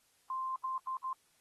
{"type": "tone bursts at uneven times", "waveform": "sine", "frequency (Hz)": 1046, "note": "C6", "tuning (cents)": -1, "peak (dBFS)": -34, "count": 4, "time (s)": [[0.3, 0.56], [0.64, 0.78], [0.87, 0.97], [1.04, 1.13]], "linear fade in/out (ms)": 2, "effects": ["white hiss -71 dBFS RMS until 1.4 s", "AAC 32 kbps"]}